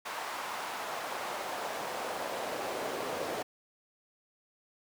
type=noise with high-pass filter sweep; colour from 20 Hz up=brown; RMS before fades=-37 dBFS; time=0.05-3.43 s; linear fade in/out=10 ms; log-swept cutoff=990 to 480 Hz; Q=1.5; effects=none